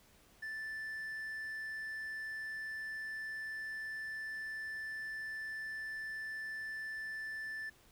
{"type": "tone", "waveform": "triangle", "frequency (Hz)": 1760, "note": "A6", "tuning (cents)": 0, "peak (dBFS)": -38, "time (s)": [0.42, 7.7], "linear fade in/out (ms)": 10, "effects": ["pink hiss -65 dBFS RMS until 7.91 s"]}